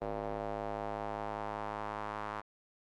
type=tone with band-pass filter sweep; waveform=square; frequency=52.6 Hz; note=G#1; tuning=23 cents sharp; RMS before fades=-39 dBFS; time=0.01-2.41 s; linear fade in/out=10 ms; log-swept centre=600 to 1100 Hz; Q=2.1; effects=Opus 32 kbps